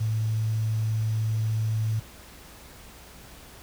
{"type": "tone with quantisation", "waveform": "sine", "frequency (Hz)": 110, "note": "A2", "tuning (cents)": 0, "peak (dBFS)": -23, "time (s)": [0, 2], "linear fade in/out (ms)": 10, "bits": 8, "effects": ["added 60 Hz sine -53 dBFS peak until 3.62 s", "pink hiss -48 dBFS RMS until 3.62 s"]}